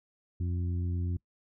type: harmonic tone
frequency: 88.1 Hz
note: F2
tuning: 16 cents sharp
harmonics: 1 / 2 / 3 / 4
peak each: -29 / -40 / -43 / -48 dBFS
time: 0.4-1.17 s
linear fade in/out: 5 ms
effects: noise-tail reverb RT60 0.1 s tail -23 dB re dry